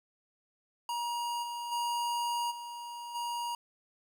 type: tone with level steps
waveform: square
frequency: 950 Hz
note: A#5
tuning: 33 cents sharp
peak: -33 / -37 / -31 / -41 / -34 dBFS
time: 0.89-3.55 s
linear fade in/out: 2 ms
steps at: 1.42 / 1.71 / 2.5 / 3.14 s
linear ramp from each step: 20 ms
effects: 11-bit